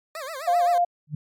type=tone with vibrato; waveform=20% pulse; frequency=587.3 Hz; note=D5; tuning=in tune; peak=-27 dBFS; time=0.15-0.78 s; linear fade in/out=2 ms; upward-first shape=sine; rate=7.7 Hz; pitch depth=220 cents each way
type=tone; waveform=sine; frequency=701 Hz; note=F5; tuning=6 cents sharp; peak=-17 dBFS; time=0.47-0.85 s; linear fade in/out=10 ms
type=tone with exponential growth; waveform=sine; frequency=150 Hz; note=D3; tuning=37 cents sharp; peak=-22 dBFS; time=1.07-1.15 s; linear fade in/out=5 ms; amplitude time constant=16 ms
effects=MP3 96 kbps